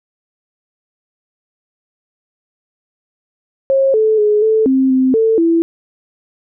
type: tone with pitch steps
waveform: sine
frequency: 540 / 436.2 / 420.4 / 438.9 / 264.4 / 260.1 / 446.2 / 332.6 Hz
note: C#5 / A4 / G#4 / A4 / C4 / C4 / A4 / E4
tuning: -45 / -15 / +21 / -4 / +18 / -10 / +24 / +16 cents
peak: -9 dBFS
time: 3.7-5.62 s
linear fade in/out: 0 ms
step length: 240 ms
effects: none